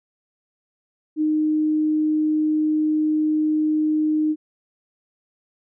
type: tone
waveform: sine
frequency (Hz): 307.9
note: D#4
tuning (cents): -18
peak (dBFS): -17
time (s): 1.16-4.36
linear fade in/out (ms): 50
effects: none